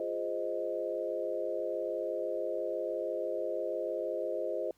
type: chord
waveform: sine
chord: F minor seventh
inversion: none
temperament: equal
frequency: 349.2 / 415.3 / 523.3 / 622.3 Hz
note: F4 / Ab4 / C5 / Eb5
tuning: 0 / 0 / 0 / 0 cents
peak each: -39 / -39 / -36 / -36 dBFS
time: 0-4.71 s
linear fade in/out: 2 ms
effects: pink hiss -70 dBFS RMS until 4.77 s